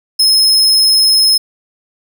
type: tone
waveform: 40% pulse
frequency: 5170 Hz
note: E8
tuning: 34 cents flat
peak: -6 dBFS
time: 0.19-1.38 s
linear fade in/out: 10 ms
effects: none